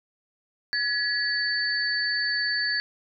sine tone cluster, 1688 / 1929 / 4509 Hz, G#6 / B6 / C#8, +28 / -41 / +29 cents, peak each -26 / -33 / -27 dBFS, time 0.73-2.8 s, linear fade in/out 0 ms, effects none

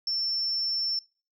sine tone, 5390 Hz, E8, 38 cents sharp, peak -25 dBFS, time 0.07-0.99 s, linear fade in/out 2 ms, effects noise-tail reverb RT60 0.4 s tail -26 dB re dry + tanh soft clip ceiling -21 dBFS

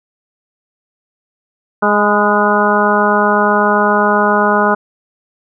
harmonic tone with a mistuned harmonic, 207.7 Hz, G#3, in tune, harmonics 1 / 2 / 3 / 4 / 5 / 6 / 7, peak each -17 / -17 / -17 / -17 / -17 / -17 / -17 dBFS, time 1.82-4.75 s, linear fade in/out 10 ms, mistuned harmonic 5, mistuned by -35 cents, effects none

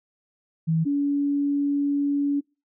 sine tone pair in turn, 161.8 / 284.6 Hz, E3 / C#4, -32 / +46 cents, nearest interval minor seventh, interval 978 cents, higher second, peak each -19 / -20 dBFS, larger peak first, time 0.67-0.85 / 0.85-2.41 s, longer second, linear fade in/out 20 ms, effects noise-tail reverb RT60 0.3 s tail -26 dB re dry

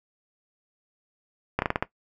slowing click train, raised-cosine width 0.5 ms, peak -8 dBFS, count 6, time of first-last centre 1.59-1.825 s, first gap 31 ms, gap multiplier 1.21, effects noise-tail reverb RT60 0.1 s tail -17 dB re dry

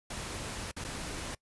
pink noise with dropouts, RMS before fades -39 dBFS, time 0.1-1.35 s, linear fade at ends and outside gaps 5 ms, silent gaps 0.715-0.764 / 0.842-0.846 s, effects noise-tail reverb RT60 0.1 s tail -23 dB re dry + resampled to 24000 Hz

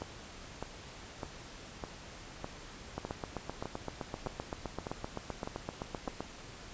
two click trains, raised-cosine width 1 ms, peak -22 / -23 dBFS, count 26 / 11, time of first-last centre 2.98-6.206 / 0.02-6.081 s, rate 7.75 / 1.65 Hz, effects pink hiss -49 dBFS RMS until 6.73 s + resampled to 16000 Hz

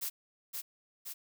blue noise with echo, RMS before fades -36 dBFS, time 0.01-0.1 s, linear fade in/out 20 ms, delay 520 ms, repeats 2, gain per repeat -3 dB, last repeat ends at 1.14 s, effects none

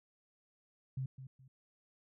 sine tone with echo, 131.9 Hz, C3, 14 cents sharp, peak -35 dBFS, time 0.97-1.06 s, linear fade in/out 5 ms, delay 210 ms, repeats 2, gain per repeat -11 dB, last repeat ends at 1.48 s, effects none

